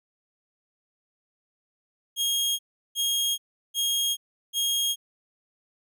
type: tone bursts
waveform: sawtooth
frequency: 3257 Hz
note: G#7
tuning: 34 cents flat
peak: -20 dBFS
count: 4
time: 2.16-4.96 s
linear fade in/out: 50 ms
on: 430 ms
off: 360 ms
effects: none